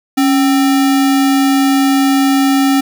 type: tone with sample-and-hold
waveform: sine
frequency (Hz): 275.1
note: C#4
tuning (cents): -13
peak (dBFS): -8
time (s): 0.17-2.81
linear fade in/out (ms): 10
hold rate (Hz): 1050
effects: none